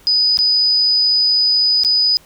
sine tone with dropouts, 4978 Hz, D#8, in tune, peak -11 dBFS, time 0.07-2.17 s, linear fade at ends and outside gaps 0 ms, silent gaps 0.372-0.389 / 1.835-1.848 s, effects pink hiss -48 dBFS RMS until 2.25 s

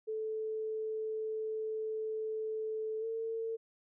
sine tone with pitch glide, 437 to 451.1 Hz, A4 to A4, -12 to +43 cents, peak -34 dBFS, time 0.07-3.57 s, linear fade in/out 20 ms, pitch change +55 cents, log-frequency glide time 3-3.05 s, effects none

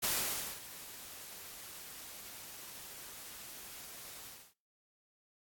white noise with ADSR envelope, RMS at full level -32 dBFS, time 0.02-4.54 s, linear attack 22 ms, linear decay 550 ms, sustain -17 dB, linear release 280 ms, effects noise-tail reverb RT60 0.4 s tail -25 dB re dry + AAC 64 kbps

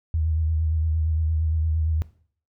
sine tone with vibrato, 79.4 Hz, D#2, 36 cents sharp, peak -20 dBFS, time 0.14-2.02 s, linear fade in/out 0 ms, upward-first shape sine, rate 8.7 Hz, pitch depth 44 cents each way, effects noise-tail reverb RT60 0.5 s tail -17 dB re dry

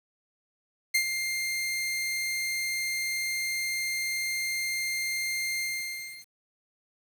sawtooth tone with ADSR envelope, 2107 Hz, C7, 12 cents sharp, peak -17 dBFS, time 0.94-6.29 s, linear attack 11 ms, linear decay 82 ms, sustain -8 dB, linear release 680 ms, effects 8-bit

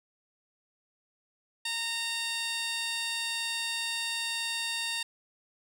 15% pulse tone with band-pass filter, 921 Hz, A#5, 21 cents flat, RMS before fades -33 dBFS, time 1.65-5.03 s, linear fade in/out 5 ms, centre 5300 Hz, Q 1.2, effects none

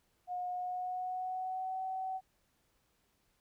sine tone with pitch glide, 721 to 756 Hz, F#5 to F#5, -45 to +37 cents, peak -35 dBFS, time 0.27-2.21 s, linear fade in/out 50 ms, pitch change +82 cents, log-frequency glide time 0.49-1.82 s, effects pink hiss -75 dBFS RMS until 3.4 s

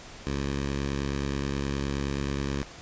10% pulse tone with notch filter, 69.5 Hz, C#2, 5 cents sharp, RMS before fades -30 dBFS, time 0.27-2.63 s, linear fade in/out 0 ms, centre 760 Hz, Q 1.5, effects pink hiss -45 dBFS RMS until 2.81 s + resampled to 16000 Hz

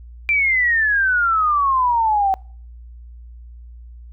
sine exponential sweep, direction down, 2371 to 758 Hz, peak -14 dBFS, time 0.29-2.34 s, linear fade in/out 0 ms, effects noise-tail reverb RT60 0.5 s tail -26 dB re dry + added 59 Hz sine -36 dBFS peak until 4.12 s

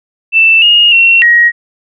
sine tone with pitch steps, 2660 / 2856 / 2724 / 1892 Hz, E7 / F7 / F7 / A#6, +15 / +38 / -44 / +25 cents, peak -3 dBFS, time 0.32-1.52 s, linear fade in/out 50 ms, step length 300 ms, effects none

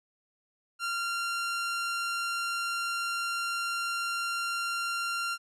sawtooth tone, 1383 Hz, F6, 17 cents flat, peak -26 dBFS, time 0.79-5.38 s, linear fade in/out 50 ms, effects low-pass 10000 Hz 12 dB/octave

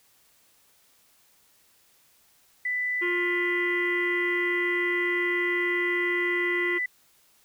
sine tone, 1990 Hz, B6, 13 cents sharp, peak -25 dBFS, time 2.65-6.86 s, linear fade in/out 5 ms
harmonic tone, 352.6 Hz, F4, 17 cents sharp, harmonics 1 / 3 / 4 / 5 / 6 / 7 / 8 / 9, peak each -28 / -38 / -40 / -42 / -44 / -45 / -46 / -47 dBFS, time 3.01-6.79 s, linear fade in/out 20 ms
effects white hiss -62 dBFS RMS until 7.44 s

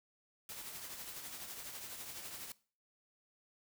white noise with tremolo, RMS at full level -45 dBFS, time 0.49-2.52 s, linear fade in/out 2 ms, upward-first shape triangle, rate 12 Hz, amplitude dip 50%, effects noise-tail reverb RT60 0.4 s tail -20 dB re dry

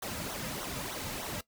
pink noise with flanger, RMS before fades -38 dBFS, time 0.02-1.41 s, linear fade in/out 5 ms, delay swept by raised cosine 0.4 to 2.8 ms, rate 3.3 Hz, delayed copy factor -0.75, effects noise-tail reverb RT60 0.1 s tail -18 dB re dry

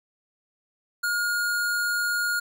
square tone, 1428 Hz, F6, 38 cents sharp, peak -24 dBFS, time 1.03-2.4 s, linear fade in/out 10 ms, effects none

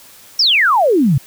sine exponential sweep, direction down, 5690 to 122.8 Hz, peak -9 dBFS, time 0.39-1.18 s, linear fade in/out 5 ms, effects white hiss -42 dBFS RMS until 1.26 s

